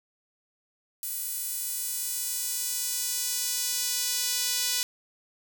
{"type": "tone with high-pass filter sweep", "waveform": "sawtooth", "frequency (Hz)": 493.9, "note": "B4", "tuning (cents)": 0, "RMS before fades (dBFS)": -30, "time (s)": [1.03, 4.83], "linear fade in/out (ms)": 0, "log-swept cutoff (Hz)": [11000, 4300], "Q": 0.97, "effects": []}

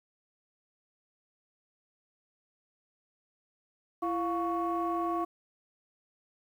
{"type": "tone cluster", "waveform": "sine", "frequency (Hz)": [337.1, 705, 1115], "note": ["E4", "F5", "C#6"], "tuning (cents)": [39, 16, 10], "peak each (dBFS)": [-31, -33, -32], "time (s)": [4.02, 5.25], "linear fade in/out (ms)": 10, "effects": ["tanh soft clip ceiling -22 dBFS", "10-bit"]}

